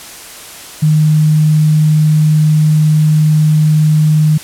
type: tone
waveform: sine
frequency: 153.7 Hz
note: D#3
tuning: 21 cents flat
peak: -6 dBFS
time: 0.82-4.38 s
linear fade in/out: 10 ms
effects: white hiss -31 dBFS RMS until 4.43 s + low-pass 12000 Hz 12 dB/octave